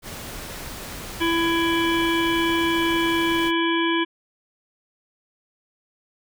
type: noise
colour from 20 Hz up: pink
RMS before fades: -35 dBFS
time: 0.02-3.52 s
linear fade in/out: 50 ms
type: harmonic tone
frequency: 333.3 Hz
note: E4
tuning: 19 cents sharp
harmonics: 1 / 3 / 5 / 7 / 9 / 10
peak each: -21 / -26 / -28 / -29 / -31 / -31 dBFS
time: 1.2-4.05 s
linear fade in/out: 20 ms
effects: none